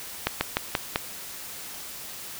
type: slowing click train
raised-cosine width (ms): 0.3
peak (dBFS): -6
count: 5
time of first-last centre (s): 0.27-0.959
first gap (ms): 140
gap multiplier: 1.14
effects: white hiss -39 dBFS RMS until 2.39 s